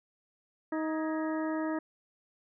harmonic tone with a mistuned harmonic, 314.9 Hz, D#4, 21 cents sharp, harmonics 1 / 2 / 3 / 4 / 5 / 6, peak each -31 / -37 / -41 / -43 / -45 / -47 dBFS, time 0.72-1.79 s, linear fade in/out 5 ms, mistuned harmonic 5, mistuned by +83 cents, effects none

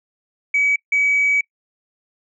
sine tone bursts at uneven times, 2275 Hz, C#7, 44 cents sharp, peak -13 dBFS, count 2, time 0.54-0.76 / 0.92-1.41 s, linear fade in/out 5 ms, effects noise-tail reverb RT60 0.1 s tail -23 dB re dry + tanh soft clip ceiling -10 dBFS

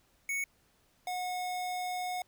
square tone pair in turn, 2220 / 727.7 Hz, C#7 / F#5, +2 / -29 cents, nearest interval octave + perfect fifth, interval 1931 cents, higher first, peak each -32 / -34 dBFS, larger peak first, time 0.29-0.44 / 1.07-2.22 s, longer second, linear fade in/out 2 ms, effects pink hiss -69 dBFS RMS until 2.27 s

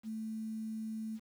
sine tone with quantisation, 220 Hz, A3, in tune, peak -37 dBFS, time 0.03-1.2 s, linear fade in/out 50 ms, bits 10, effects none

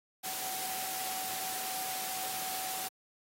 sine tone in noise, 754 Hz, F#5, 32 cents sharp, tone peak -42 dBFS, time 0.23-2.89 s, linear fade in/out 20 ms, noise white, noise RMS -38 dBFS, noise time 0.23-2.89 s, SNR -7 dB, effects high-pass 150 Hz 12 dB/octave + AAC 48 kbps

